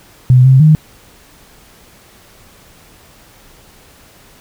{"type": "tone with pitch steps", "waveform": "sine", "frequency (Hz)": [126.7, 132, 154.9], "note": ["B2", "C3", "D#3"], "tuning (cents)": [45, 16, -7], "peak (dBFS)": -3, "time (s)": [0.3, 0.75], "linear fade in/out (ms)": 0, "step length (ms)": 150, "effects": ["pink hiss -44 dBFS RMS until 4.4 s"]}